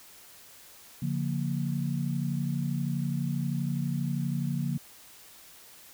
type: chord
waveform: sine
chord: Bb minor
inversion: first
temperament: equal with one note detuned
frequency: 142.24 / 174.61 / 233.1 Hz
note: Db3 / F3 / Bb3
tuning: +45 / 0 / 0 cents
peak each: -30 / -32 / -34 dBFS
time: 1.02-4.78 s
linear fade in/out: 5 ms
effects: white hiss -52 dBFS RMS until 5.93 s